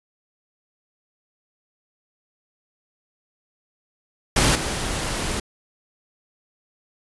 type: noise with level steps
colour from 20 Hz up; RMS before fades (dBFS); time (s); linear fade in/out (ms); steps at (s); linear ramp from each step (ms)
pink; -17 / -26; 4.36-5.4; 5; 4.55; 5
effects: resampled to 24000 Hz